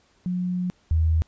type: tone pair in turn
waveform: sine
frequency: 180.3 / 80.31 Hz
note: F#3 / E2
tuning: -45 / -45 cents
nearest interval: octave + major second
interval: 1400 cents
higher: first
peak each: -23 / -17 dBFS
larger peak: second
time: 0.26-0.7 / 0.91-1.22 s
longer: first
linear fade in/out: 0 ms
effects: pink hiss -62 dBFS RMS until 1.27 s + resampled to 16000 Hz